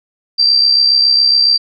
sine tone with amplitude modulation, 4699 Hz, D8, in tune, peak -5 dBFS, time 0.38-1.58 s, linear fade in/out 20 ms, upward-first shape sine, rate 67.2 Hz, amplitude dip 55%, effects none

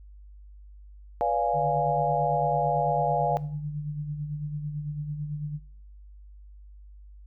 sine chord, B diminished seventh, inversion none, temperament equal with one note detuned, 493.9 / 573.9 / 698.5 / 830.6 Hz, B4 / D5 / F5 / Ab5, 0 / -40 / 0 / 0 cents, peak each -30 / -29 / -26 / -27 dBFS, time 1.21-3.37 s, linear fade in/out 0 ms
sine tone with tremolo, 148.7 Hz, D3, 22 cents sharp, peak -28 dBFS, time 1.53-5.6 s, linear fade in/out 50 ms, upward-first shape sine, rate 9 Hz, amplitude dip 50%
effects noise-tail reverb RT60 0.5 s tail -18 dB re dry + added 50 Hz sine -45 dBFS peak until 7.26 s

